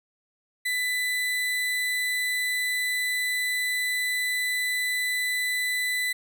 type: tone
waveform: 35% pulse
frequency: 1995 Hz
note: B6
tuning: 17 cents sharp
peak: -23 dBFS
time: 0.65-6.13 s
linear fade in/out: 10 ms
effects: none